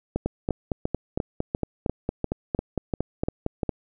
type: two click trains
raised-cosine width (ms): 2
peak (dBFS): -11 / -11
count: 11 / 16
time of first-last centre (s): 0.16-3.632 / 0.26-3.692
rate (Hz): 2.88 / 4.37
effects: none